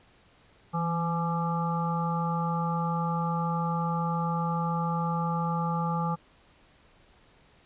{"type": "harmonic tone with a mistuned harmonic", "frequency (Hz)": 169.2, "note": "E3", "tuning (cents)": 45, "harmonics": [1, 3, 5, 7, 8], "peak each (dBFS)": [-28, -38, -32, -33, -45], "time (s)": [0.73, 6.16], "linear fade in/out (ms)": 20, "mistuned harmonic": 1, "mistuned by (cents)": -37, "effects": ["pink hiss -60 dBFS RMS until 7.65 s", "resampled to 8000 Hz"]}